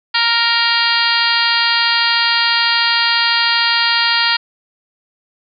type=harmonic tone; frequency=466.2 Hz; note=A#4; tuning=in tune; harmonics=2 / 3 / 4 / 5 / 6 / 7 / 8 / 9 / 10; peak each=-21 / -20 / -19 / -24 / -21 / -21 / -25 / -19 / -20 dBFS; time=0.14-4.37 s; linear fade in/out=10 ms; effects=none